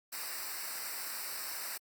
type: noise with comb filter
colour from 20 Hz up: white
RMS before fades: -40 dBFS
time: 0.12-1.78 s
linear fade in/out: 10 ms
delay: 0.3 ms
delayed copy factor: -0.9
effects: Opus 48 kbps